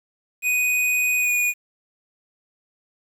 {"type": "tone with pitch glide", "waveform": "square", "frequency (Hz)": [2489, 2456], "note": ["D#7", "D#7"], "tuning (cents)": [0, -23], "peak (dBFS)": -19, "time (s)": [0.42, 1.54], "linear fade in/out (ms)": 50, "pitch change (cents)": -23, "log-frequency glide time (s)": [1.19, 1.31], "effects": ["8-bit"]}